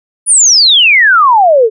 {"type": "exponential sweep", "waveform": "sine", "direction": "down", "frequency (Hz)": [10040, 419.2], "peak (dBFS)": -3, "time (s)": [0.26, 1.7], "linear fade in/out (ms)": 50, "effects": []}